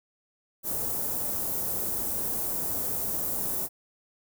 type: band-stop noise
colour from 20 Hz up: white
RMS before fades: -30 dBFS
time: 0.63-3.69 s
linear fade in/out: 50 ms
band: 680 to 12000 Hz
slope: 12 dB/octave
effects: none